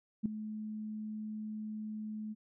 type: tone with ADSR envelope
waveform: sine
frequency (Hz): 214.8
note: A3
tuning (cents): -41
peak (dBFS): -25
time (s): 0.23-2.35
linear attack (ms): 27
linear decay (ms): 3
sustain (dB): -13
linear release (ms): 32
effects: none